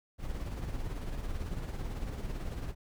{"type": "noise with tremolo", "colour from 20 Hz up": "brown", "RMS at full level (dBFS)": -35, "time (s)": [0.18, 2.75], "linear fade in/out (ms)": 50, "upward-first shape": "sine", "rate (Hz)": 18, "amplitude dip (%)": 45, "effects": []}